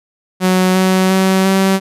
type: tone with pitch steps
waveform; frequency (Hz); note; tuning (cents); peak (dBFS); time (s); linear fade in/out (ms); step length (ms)
sawtooth; 185 / 187.37 / 189.76 / 192.19; F#3 / F#3 / F#3 / G3; 0 / +22 / +44 / -34; -6; 0.4-1.8; 50; 350
effects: resampled to 32000 Hz